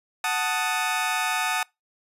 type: chord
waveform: 20% pulse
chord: D# diminished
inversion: first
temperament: equal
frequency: 740 / 880 / 1244.5 Hz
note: F#5 / A5 / D#6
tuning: 0 / 0 / 0 cents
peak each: -23 dBFS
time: 0.24-1.63 s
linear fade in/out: 2 ms
effects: noise-tail reverb RT60 0.2 s tail -25 dB re dry + resampled to 32000 Hz